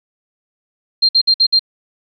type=tone bursts; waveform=sine; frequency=4186 Hz; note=C8; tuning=in tune; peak=-8 dBFS; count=5; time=1.02-1.594 s; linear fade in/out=10 ms; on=70 ms; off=56 ms; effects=none